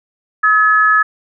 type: tone pair together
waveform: sine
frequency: 1280.3 / 1709 Hz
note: D#6 / G#6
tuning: +49 / +49 cents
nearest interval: perfect fourth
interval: 500 cents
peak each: -11 dBFS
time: 0.43-1.03 s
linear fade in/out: 10 ms
effects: none